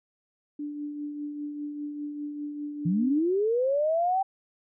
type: tone with tremolo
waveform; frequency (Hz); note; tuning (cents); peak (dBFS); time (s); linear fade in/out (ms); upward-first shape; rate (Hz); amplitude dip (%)
sine; 293.7; D4; 0; -30; 0.59-3.19; 5; triangle; 5; 45
type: linear sweep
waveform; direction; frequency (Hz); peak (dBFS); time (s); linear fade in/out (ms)
sine; up; 157.4 to 784; -22; 2.85-4.23; 10
effects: none